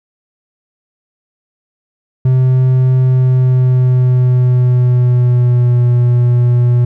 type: tone with pitch glide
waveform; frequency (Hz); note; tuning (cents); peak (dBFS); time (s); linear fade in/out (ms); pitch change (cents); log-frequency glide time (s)
triangle; 128.8 to 121.71; C3 to B2; -27 to -25; -5; 2.25-6.85; 5; -98; 3.12-5.85
effects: none